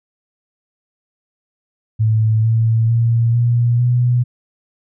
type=tone with pitch steps; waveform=sine; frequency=110 / 113.03 / 116.14 / 119.33 / 122.62 Hz; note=A2 / A2 / A#2 / A#2 / B2; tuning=0 / +47 / -6 / +41 / -12 cents; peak=-11 dBFS; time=1.99-4.24 s; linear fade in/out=20 ms; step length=450 ms; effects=none